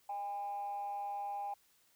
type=tone with frequency modulation; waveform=sine; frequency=810 Hz; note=G#5; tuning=43 cents flat; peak=-36 dBFS; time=0.09-1.54 s; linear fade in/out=5 ms; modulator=201 Hz; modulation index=0.29; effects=tanh soft clip ceiling -33 dBFS + white hiss -70 dBFS RMS until 1.95 s